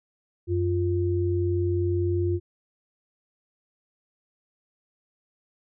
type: tone pair together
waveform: sine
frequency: 92.5 / 349.2 Hz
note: F#2 / F4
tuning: 0 / 0 cents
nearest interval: octave + major seventh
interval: 2300 cents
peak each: -24 / -25 dBFS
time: 0.47-2.4 s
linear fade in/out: 50 ms
effects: none